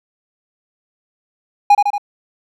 triangle tone with echo, 819 Hz, G#5, 24 cents flat, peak -3 dBFS, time 1.7-1.75 s, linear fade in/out 5 ms, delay 77 ms, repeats 3, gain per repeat -4 dB, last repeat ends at 1.981 s, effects none

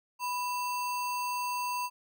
sine tone with sample-and-hold, 987.8 Hz, B5, in tune, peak -30 dBFS, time 0.19-1.9 s, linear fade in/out 50 ms, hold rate 3675 Hz, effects none

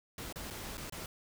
pink noise with dropouts, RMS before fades -43 dBFS, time 0.18-1.06 s, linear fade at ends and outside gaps 2 ms, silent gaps 0.326-0.358 / 0.503-0.507 / 0.772-0.778 / 0.898-0.923 s, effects none

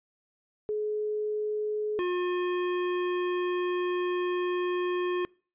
sine / square tone pair in turn, 424 / 358.1 Hz, G#4 / F4, +36 / +43 cents, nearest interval minor third, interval 293 cents, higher first, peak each -27 dBFS, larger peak neither, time 0.69-1.99 / 1.99-5.25 s, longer second, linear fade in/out 0 ms, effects noise-tail reverb RT60 0.4 s tail -25 dB re dry + resampled to 8000 Hz

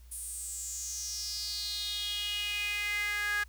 sawtooth tone with high-pass filter sweep, 413.3 Hz, G#4, 8 cents flat, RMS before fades -35 dBFS, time 0.11-3.44 s, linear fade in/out 10 ms, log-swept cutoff 9800 to 1600 Hz, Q 5.9, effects added 60 Hz sine -50 dBFS peak until 3.48 s + white hiss -65 dBFS RMS until 3.48 s

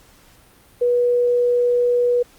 sine tone, 486.4 Hz, B4, 26 cents flat, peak -14 dBFS, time 0.81-2.23 s, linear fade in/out 10 ms, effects pink hiss -51 dBFS RMS until 2.38 s + Opus 48 kbps

